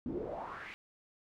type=noise with band-pass filter sweep; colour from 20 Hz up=brown; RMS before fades=-41 dBFS; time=0.06-0.74 s; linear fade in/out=0 ms; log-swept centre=250 to 2500 Hz; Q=4.2; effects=none